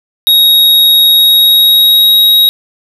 square tone with pitch glide, 3775 to 3801 Hz, A#7 to A#7, +21 to +33 cents, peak -4 dBFS, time 0.27-2.49 s, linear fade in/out 0 ms, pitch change +12 cents, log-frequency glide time 1.06-2.15 s, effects none

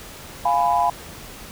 sine chord, F diminished, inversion none, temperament equal with one note detuned, 698.5 / 830.6 / 994.6 Hz, F5 / Ab5 / Cb6, 0 / 0 / +12 cents, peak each -20 dBFS, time 0.45-0.9 s, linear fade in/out 5 ms, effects tanh soft clip ceiling -6 dBFS + pink hiss -39 dBFS RMS until 1.51 s

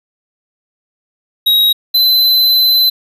square tone pair in turn, 3812 / 4042 Hz, A#7 / B7, +38 / +39 cents, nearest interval minor second, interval 101 cents, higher second, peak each -8 dBFS, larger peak neither, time 1.46-1.73 / 1.94-2.9 s, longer second, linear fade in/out 10 ms, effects resampled to 32000 Hz

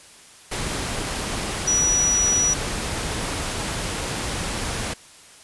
sine tone in noise, 5850 Hz, F#8, 21 cents flat, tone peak -17 dBFS, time 1.67-2.54 s, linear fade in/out 10 ms, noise pink, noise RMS -27 dBFS, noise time 0.51-4.94 s, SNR +7 dB, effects white hiss -47 dBFS RMS until 5.43 s + resampled to 24000 Hz

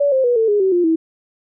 sine tone with pitch steps, 571 / 526.6 / 485.7 / 448 / 413.2 / 381.1 / 351.5 / 324.2 Hz, D5 / C5 / B4 / A4 / G#4 / G4 / F4 / E4, -49 / +11 / -29 / +31 / -9 / -49 / +11 / -29 cents, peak -12 dBFS, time 0-0.96 s, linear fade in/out 10 ms, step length 120 ms, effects none

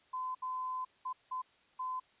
sine tone bursts at uneven times, 1022 Hz, C6, 41 cents flat, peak -35 dBFS, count 5, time 0.13-0.35 / 0.42-0.85 / 1.05-1.13 / 1.31-1.42 / 1.79-2 s, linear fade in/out 10 ms, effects white hiss -67 dBFS RMS until 2.2 s + resampled to 8000 Hz

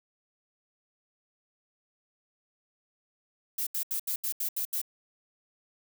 violet noise bursts, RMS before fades -31 dBFS, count 8, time 3.58-4.816 s, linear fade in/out 5 ms, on 88 ms, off 76 ms, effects none

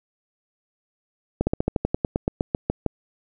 slowing click train, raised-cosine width 2 ms, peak -7 dBFS, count 15, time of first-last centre 1.41-2.863 s, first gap 60 ms, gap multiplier 1.08, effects none

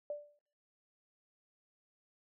sine tone with exponential decay, 587.3 Hz, D5, in tune, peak -34 dBFS, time 0.1-0.39 s, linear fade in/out 2 ms, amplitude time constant 63 ms, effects noise-tail reverb RT60 0.6 s tail -24 dB re dry

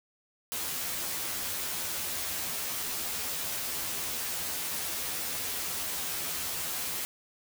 white noise with comb filter, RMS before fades -34 dBFS, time 0.52-7.05 s, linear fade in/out 0 ms, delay 12 ms, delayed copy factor +0.8, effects none

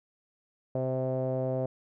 sawtooth tone with low-pass filter, 130 Hz, C3, 11 cents flat, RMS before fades -30 dBFS, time 0.75-1.66 s, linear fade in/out 2 ms, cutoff 590 Hz, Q 9.6, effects none

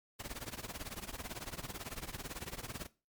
pink noise with tremolo, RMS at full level -40 dBFS, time 0.19-2.87 s, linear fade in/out 10 ms, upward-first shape triangle, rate 18 Hz, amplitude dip 100%, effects noise-tail reverb RT60 0.3 s tail -18 dB re dry + MP3 96 kbps

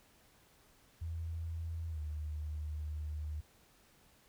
sine tone with pitch glide, 82.41 to 76.01 Hz, E2 to D#2, 0 to -40 cents, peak -37 dBFS, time 1.01-3.41 s, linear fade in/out 10 ms, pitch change -140 cents, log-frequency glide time 1.89-2 s, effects pink hiss -66 dBFS RMS until 4.28 s

